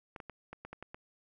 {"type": "clicks", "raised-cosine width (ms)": 0.5, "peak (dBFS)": -29, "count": 8, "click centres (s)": [0.162, 0.202, 0.297, 0.53, 0.65, 0.73, 0.826, 0.945], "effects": []}